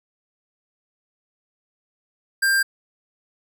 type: tone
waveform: square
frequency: 1590 Hz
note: G6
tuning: 24 cents sharp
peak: -17 dBFS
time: 2.42-2.63 s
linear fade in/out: 10 ms
effects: none